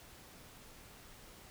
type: silence
effects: pink hiss -56 dBFS RMS until 1.5 s